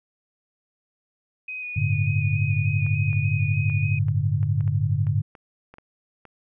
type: tone with vibrato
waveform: sine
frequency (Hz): 2489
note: D#7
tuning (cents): 0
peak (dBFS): -30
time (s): 1.48-3.99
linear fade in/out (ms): 5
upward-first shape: square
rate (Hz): 3.4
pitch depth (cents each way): 17
type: chord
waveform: sine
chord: G suspended second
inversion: none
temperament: equal with one note detuned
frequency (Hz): 98 / 110 / 144.73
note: G2 / A2 / D3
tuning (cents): 0 / 0 / -25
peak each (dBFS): -24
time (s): 1.76-5.22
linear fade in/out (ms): 10
type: clicks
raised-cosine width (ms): 0.5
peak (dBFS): -30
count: 12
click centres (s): 2.865 / 3.13 / 3.699 / 4.084 / 4.43 / 4.608 / 4.678 / 5.069 / 5.352 / 5.74 / 5.784 / 6.253
effects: none